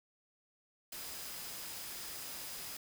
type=tone in noise; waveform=sine; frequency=4978 Hz; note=D#8; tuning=in tune; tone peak=-54 dBFS; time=0.92-2.77 s; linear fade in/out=5 ms; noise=white; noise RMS=-45 dBFS; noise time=0.92-2.77 s; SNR=-12 dB; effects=none